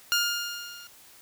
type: tone with level ramp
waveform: 15% pulse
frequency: 1412 Hz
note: F6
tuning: 19 cents sharp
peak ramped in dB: -14 to -38 dBFS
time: 0.12-0.87 s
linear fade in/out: 0 ms
effects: white hiss -53 dBFS RMS until 1.21 s